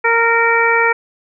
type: harmonic tone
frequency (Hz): 462.1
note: A#4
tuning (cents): -15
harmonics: 1 / 2 / 3 / 4 / 5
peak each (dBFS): -17 / -17 / -17 / -17 / -17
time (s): 0.04-0.93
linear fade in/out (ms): 10
effects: none